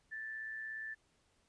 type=tone with amplitude modulation; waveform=sine; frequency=1760 Hz; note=A6; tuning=in tune; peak=-39 dBFS; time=0.11-0.95 s; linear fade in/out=20 ms; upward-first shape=sine; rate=117 Hz; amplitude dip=40%; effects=pink hiss -74 dBFS RMS until 1.48 s + resampled to 22050 Hz